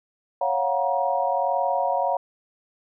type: chord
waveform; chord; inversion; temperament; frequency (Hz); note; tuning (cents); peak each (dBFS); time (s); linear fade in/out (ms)
sine; Gb major seventh; second; equal with one note detuned; 554.4 / 698.5 / 740 / 948.6; Db5 / F5 / Gb5 / Bb5; 0 / 0 / 0 / +30; -26; 0.41-2.17; 5
effects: none